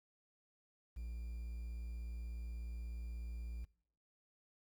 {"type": "tone with quantisation", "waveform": "triangle", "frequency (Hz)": 58.27, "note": "A#1", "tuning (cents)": 0, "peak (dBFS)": -40, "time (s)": [0.96, 3.65], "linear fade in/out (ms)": 10, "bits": 11, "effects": ["noise-tail reverb RT60 0.6 s tail -23 dB re dry"]}